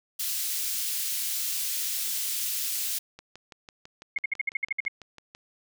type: high-pass noise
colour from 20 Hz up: white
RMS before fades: -30 dBFS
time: 0.19-2.99 s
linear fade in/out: 10 ms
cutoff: 3100 Hz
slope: 12 dB/octave
type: click train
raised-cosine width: 0.2 ms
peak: -27 dBFS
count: 14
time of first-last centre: 3.19-5.349 s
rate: 6.02 Hz
type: tone bursts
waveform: sine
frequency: 2154 Hz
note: C7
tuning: 50 cents sharp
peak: -23 dBFS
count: 10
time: 4.16-4.882 s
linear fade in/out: 5 ms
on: 20 ms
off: 58 ms
effects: none